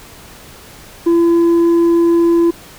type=tone with tanh clipping; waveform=triangle; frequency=338.3 Hz; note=E4; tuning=45 cents sharp; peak=-9 dBFS; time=1.06-2.51 s; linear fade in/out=10 ms; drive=8 dB; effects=pink hiss -38 dBFS RMS until 2.78 s